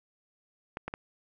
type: clicks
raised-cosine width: 0.5 ms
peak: -20 dBFS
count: 3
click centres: 0.771 / 0.88 / 0.939 s
effects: none